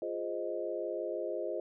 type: chord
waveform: sine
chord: F minor seventh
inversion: none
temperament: equal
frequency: 349.2 / 415.3 / 523.3 / 622.3 Hz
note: F4 / Ab4 / C5 / Eb5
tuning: 0 / 0 / 0 / 0 cents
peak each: -39 / -40 / -39 / -38 dBFS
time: 0.02-1.6 s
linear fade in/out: 2 ms
effects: none